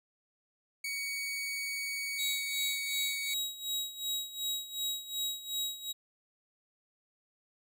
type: tone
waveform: sawtooth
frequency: 2245 Hz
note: C#7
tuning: 21 cents sharp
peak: -31 dBFS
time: 0.84-3.34 s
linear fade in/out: 5 ms
type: tone with tremolo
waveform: sawtooth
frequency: 3825 Hz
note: A#7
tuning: 44 cents sharp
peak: -28 dBFS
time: 2.18-5.93 s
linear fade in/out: 20 ms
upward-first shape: sine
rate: 2.7 Hz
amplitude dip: 80%
effects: none